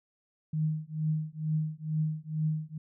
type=tone with tremolo; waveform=sine; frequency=155.56 Hz; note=D#3; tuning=in tune; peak=-24 dBFS; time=0.53-2.78 s; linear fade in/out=5 ms; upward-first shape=triangle; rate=2.2 Hz; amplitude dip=100%; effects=none